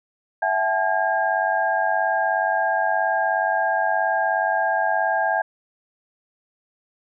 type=tone cluster; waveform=sine; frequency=660 / 757 / 856 / 1619 Hz; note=E5 / F#5 / A5 / G#6; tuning=+2 / +39 / -48 / -45 cents; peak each=-24 dBFS; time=0.42-5.42 s; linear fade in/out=5 ms; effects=none